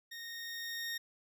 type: tone with level ramp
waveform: 20% pulse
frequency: 1853 Hz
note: A#6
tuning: 11 cents flat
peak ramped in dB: -39 to -31 dBFS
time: 0.11-0.98 s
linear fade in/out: 10 ms
effects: none